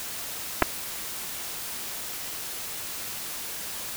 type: clicks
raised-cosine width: 0.5 ms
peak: -3 dBFS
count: 2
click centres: 0.622 / 0.625 s
effects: white hiss -35 dBFS RMS until 3.96 s